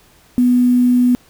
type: tone with quantisation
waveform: sine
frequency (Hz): 246.9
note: B3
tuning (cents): 0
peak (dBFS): -9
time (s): 0.38-1.15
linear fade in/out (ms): 0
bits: 6
effects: pink hiss -50 dBFS RMS until 1.29 s